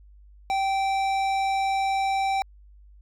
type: tone with tanh clipping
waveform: sine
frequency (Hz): 778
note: G5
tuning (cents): -13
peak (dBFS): -24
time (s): 0.5-2.42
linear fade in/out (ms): 0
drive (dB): 15
effects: added 50 Hz sine -48 dBFS peak until 3.01 s